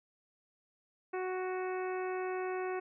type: harmonic tone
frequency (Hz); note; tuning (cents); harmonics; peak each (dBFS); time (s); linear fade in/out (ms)
370.3; F#4; +1; 1 / 2 / 3 / 4 / 5 / 6 / 7; -35 / -41 / -45 / -47 / -49 / -51 / -52; 1.13-2.8; 10
effects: none